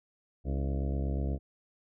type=harmonic tone with a mistuned harmonic; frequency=68.4 Hz; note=C#2; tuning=23 cents flat; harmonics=1 / 2 / 3 / 4 / 5 / 6 / 7 / 8 / 9 / 10; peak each=-30 / -36 / -40 / -42 / -44 / -46 / -47 / -48 / -49 / -50 dBFS; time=0.44-1.39 s; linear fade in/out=50 ms; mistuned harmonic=5; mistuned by=-87 cents; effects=none